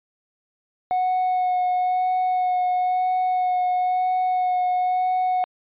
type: tone with vibrato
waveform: triangle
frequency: 733 Hz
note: F#5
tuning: 16 cents flat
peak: -16 dBFS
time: 0.91-5.44 s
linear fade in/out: 0 ms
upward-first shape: sine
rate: 1 Hz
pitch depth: 13 cents each way
effects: tanh soft clip ceiling -13 dBFS + resampled to 8000 Hz